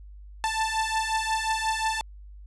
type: beating tone pair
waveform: sawtooth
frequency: 880 / 885.6 Hz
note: A5 / A5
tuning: 0 / +11 cents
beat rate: 5.6 Hz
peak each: -24 dBFS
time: 0.44-2.01 s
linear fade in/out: 0 ms
effects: added 50 Hz sine -42 dBFS peak until 2.46 s + resampled to 24000 Hz